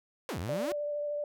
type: exponential two-way sweep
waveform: sawtooth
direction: down then up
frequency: 587.3 to 77.7 to 384 Hz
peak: -30 dBFS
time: 0.29-0.72 s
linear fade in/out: 0 ms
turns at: 0.39 s
type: tone with vibrato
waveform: sine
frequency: 587.3 Hz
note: D5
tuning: in tune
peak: -31 dBFS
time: 0.49-1.24 s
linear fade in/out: 2 ms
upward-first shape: sine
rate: 13 Hz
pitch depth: 13 cents each way
effects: none